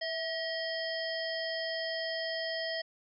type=harmonic tone with a mistuned harmonic; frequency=637 Hz; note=D#5; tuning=41 cents sharp; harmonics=1 / 3 / 5 / 7 / 8; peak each=-36 / -38 / -42 / -44 / -40 dBFS; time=0.01-2.82 s; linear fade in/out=10 ms; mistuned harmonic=1; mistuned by=+46 cents; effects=none